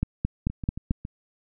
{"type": "two click trains", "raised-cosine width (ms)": 5, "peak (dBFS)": [-21, -11], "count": [5, 5], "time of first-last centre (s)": [[0.5, 1.051], [0.03, 0.909]], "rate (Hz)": [7.26, 4.55], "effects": []}